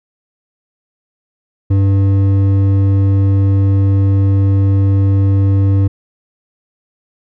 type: tone with hard clipping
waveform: sine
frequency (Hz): 98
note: G2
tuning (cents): 0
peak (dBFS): -10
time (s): 1.7-5.88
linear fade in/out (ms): 10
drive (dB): 8
effects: none